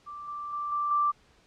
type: tone with level steps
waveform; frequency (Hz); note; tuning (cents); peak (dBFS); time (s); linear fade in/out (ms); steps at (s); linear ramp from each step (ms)
sine; 1174.7; D6; 0; -38 / -34 / -30 / -26 / -22; 0.06-1.12; 20; 0.28 / 0.53 / 0.72 / 0.91; 2
effects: pink hiss -62 dBFS RMS until 1.46 s + low-pass 6000 Hz 12 dB/octave